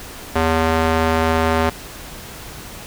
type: tone with band-pass filter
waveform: square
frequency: 81 Hz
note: E2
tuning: 30 cents flat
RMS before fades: -17 dBFS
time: 0.35-1.7 s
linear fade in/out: 10 ms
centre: 950 Hz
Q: 0.61
effects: pink hiss -35 dBFS RMS until 2.86 s